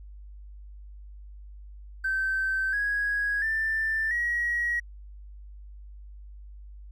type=tone with pitch steps; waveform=triangle; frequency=1547 / 1658 / 1777 / 1904.6 Hz; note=G6 / G#6 / A6 / A#6; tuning=-23 / -3 / +17 / +37 cents; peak=-21 dBFS; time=2.04-4.8 s; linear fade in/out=10 ms; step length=690 ms; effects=tanh soft clip ceiling -22 dBFS + added 50 Hz sine -42 dBFS peak until 6.91 s